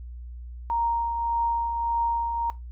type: tone with tremolo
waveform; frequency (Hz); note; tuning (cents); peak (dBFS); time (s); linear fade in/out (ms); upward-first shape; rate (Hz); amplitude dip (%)
sine; 932.3; A#5; 0; -21; 0.7-2.5; 0; triangle; 1.7; 45
effects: noise-tail reverb RT60 0.2 s tail -18 dB re dry + added 60 Hz sine -36 dBFS peak until 2.71 s